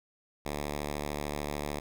5% pulse tone, 73.42 Hz, D2, in tune, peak -22 dBFS, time 0.45-1.8 s, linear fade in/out 10 ms, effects none

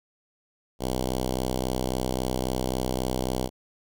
5% pulse tone with notch filter, 63.7 Hz, C2, 46 cents flat, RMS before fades -28 dBFS, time 0.79-3.5 s, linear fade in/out 50 ms, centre 1800 Hz, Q 0.89, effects none

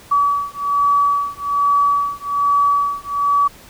sine beating tone pair, 1142 / 1143.2 Hz, D6 / D6, -49 / -47 cents, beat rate 1.2 Hz, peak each -17 dBFS, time 0.11-3.48 s, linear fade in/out 10 ms, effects pink hiss -43 dBFS RMS until 3.69 s

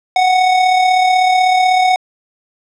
square tone with amplitude modulation, 740 Hz, F#5, in tune, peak -8 dBFS, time 0.16-1.96 s, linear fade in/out 2 ms, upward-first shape sine, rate 36.1 Hz, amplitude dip 40%, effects low-pass 5000 Hz 12 dB/octave

